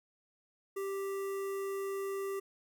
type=tone with notch filter; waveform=square; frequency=392 Hz; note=G4; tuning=in tune; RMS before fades=-37 dBFS; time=0.76-2.4 s; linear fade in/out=10 ms; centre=4000 Hz; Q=0.71; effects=none